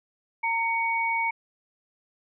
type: tone pair together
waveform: sine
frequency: 917 / 2237 Hz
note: A#5 / C#7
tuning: -29 / +15 cents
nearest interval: octave + minor third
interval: 1544 cents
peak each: -26 / -26 dBFS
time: 0.43-1.31 s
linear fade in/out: 10 ms
effects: none